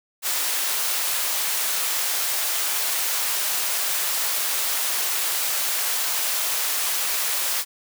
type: high-pass noise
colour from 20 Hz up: white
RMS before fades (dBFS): -24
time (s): 0.22-7.65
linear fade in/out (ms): 50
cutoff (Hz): 600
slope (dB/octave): 12
effects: none

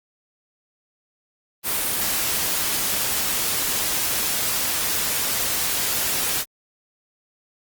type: noise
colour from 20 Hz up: white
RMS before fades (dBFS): -23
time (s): 1.63-6.45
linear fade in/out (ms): 50
effects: Opus 32 kbps

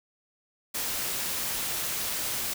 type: noise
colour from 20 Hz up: white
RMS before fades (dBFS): -31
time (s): 0.74-2.54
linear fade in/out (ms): 10
effects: none

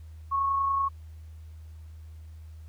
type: tone with amplitude modulation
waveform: sine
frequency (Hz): 1100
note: C#6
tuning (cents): -14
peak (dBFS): -22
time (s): 0.31-0.89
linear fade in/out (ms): 20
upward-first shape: sine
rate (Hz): 30.5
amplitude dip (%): 30
effects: added 79 Hz sine -42 dBFS peak until 2.68 s + pink hiss -65 dBFS RMS until 2.68 s

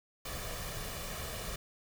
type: noise with comb filter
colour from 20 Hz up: pink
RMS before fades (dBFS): -40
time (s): 0.25-1.56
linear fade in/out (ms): 5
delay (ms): 1.7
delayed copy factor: +0.55
effects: none

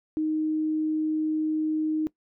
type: tone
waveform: sine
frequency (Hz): 311.1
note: D#4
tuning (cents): 0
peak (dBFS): -23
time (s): 0.17-2.07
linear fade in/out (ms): 0
effects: noise-tail reverb RT60 0.1 s tail -20 dB re dry

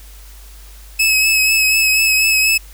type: tone with vibrato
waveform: sawtooth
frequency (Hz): 2578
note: E7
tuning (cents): -39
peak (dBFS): -8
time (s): 0.99-2.58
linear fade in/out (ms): 10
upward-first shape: triangle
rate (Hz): 4.1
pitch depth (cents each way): 30
effects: added 50 Hz sine -36 dBFS peak until 2.73 s + white hiss -44 dBFS RMS until 2.73 s

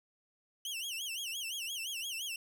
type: tone with vibrato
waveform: sawtooth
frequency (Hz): 2960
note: F#7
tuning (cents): 0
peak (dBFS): -34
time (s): 0.65-2.36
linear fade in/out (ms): 2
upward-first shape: sine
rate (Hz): 5.8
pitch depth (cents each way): 200
effects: none

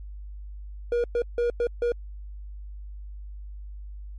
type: tone bursts at uneven times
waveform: triangle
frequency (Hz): 477.1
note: A#4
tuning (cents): +40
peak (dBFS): -19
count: 5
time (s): 0.92-1.04 / 1.15-1.22 / 1.38-1.5 / 1.6-1.67 / 1.82-1.92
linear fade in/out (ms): 2
effects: added 50 Hz sine -36 dBFS peak until 4.18 s + MP3 48 kbps

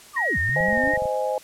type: linear two-way sweep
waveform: sine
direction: down then up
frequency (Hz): 1244.5 to 69.5 to 308.7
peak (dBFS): -26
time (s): 0.13-0.95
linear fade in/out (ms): 50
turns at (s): 0.38
type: tone with vibrato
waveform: sine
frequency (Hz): 1864.7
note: A#6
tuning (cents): 0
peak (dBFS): -21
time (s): 0.16-0.97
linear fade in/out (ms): 10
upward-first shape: sine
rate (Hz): 2.6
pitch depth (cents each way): 36
type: clicks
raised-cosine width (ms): 5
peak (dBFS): -24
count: 11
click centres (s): 0.494 / 0.607 / 0.685 / 0.729 / 0.776 / 0.838 / 0.875 / 0.937 / 0.976 / 1.022 / 1.056
type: chord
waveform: sine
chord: Ab major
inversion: first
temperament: just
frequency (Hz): 519.1 / 623 / 830.6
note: C5 / Eb5 / Ab5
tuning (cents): -14 / +2 / 0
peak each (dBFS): -25 / -27 / -27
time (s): 0.56-1.38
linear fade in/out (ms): 2
effects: white hiss -47 dBFS RMS until 1.43 s + low-pass 11000 Hz 12 dB/octave

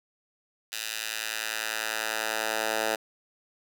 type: tone with high-pass filter sweep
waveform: 10% pulse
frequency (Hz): 110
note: A2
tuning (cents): 0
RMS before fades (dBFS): -31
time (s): 0.72-2.96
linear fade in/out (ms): 10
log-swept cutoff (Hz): 2900 to 640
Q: 0.9
effects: none

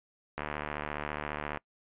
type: click train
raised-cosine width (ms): 0.5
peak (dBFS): -19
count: 90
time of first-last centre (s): 0.38-1.573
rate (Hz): 74.6
effects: noise-tail reverb RT60 0.1 s tail -24 dB re dry + resampled to 8000 Hz

